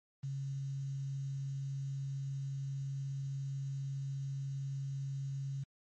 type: tone with quantisation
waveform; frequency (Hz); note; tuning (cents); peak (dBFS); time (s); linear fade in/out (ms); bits
sine; 137.1; C#3; -19; -36; 0.23-5.64; 10; 10
effects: MP3 32 kbps